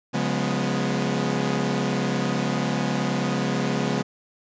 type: chord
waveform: sawtooth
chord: C# dominant seventh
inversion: none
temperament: equal with one note detuned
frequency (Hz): 138.59 / 178.59 / 207.7 / 246.9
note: C#3 / E#3 / G#3 / B3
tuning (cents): 0 / +39 / 0 / 0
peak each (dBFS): -24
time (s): 0.13-4.03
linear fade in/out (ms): 20
effects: resampled to 16000 Hz